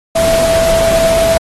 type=tone in noise; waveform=sine; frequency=659.3 Hz; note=E5; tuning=in tune; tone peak=-9 dBFS; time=0.15-1.38 s; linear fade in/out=10 ms; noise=pink; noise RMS=-18 dBFS; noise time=0.15-1.38 s; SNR=+6 dB; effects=AAC 32 kbps